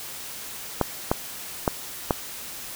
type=clicks; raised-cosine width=1 ms; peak=-5 dBFS; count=4; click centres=0.813 / 1.115 / 1.678 / 2.108 s; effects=white hiss -37 dBFS RMS until 2.75 s